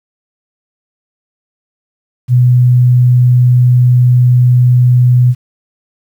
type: tone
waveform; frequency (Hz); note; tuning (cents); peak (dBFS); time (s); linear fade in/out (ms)
sine; 124.1; B2; +9; -4; 2.28-5.35; 50
effects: 7-bit